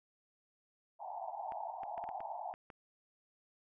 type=band-pass noise; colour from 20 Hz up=white; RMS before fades=-43 dBFS; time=0.99-2.54 s; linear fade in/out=20 ms; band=660 to 910 Hz; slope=96 dB/octave
type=clicks; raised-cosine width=0.5 ms; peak=-35 dBFS; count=8; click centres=1.521 / 1.834 / 1.979 / 2.04 / 2.09 / 2.205 / 2.539 / 2.702 s
effects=none